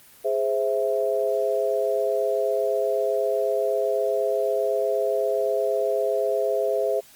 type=chord; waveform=sine; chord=Ab augmented; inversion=none; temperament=equal; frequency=415.3 / 523.3 / 659.3 Hz; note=Ab4 / C5 / E5; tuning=0 / 0 / 0 cents; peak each=-25 dBFS; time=0.24-7.01 s; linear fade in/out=20 ms; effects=white hiss -51 dBFS RMS until 7.15 s + Opus 24 kbps